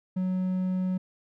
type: tone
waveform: triangle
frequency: 185 Hz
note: F#3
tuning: in tune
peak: -23 dBFS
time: 0.16-0.98 s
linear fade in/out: 10 ms
effects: none